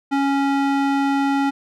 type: tone with band-pass filter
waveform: square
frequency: 277.2 Hz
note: C#4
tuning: in tune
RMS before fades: -19 dBFS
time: 0.11-1.51 s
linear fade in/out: 20 ms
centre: 760 Hz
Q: 0.59
effects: none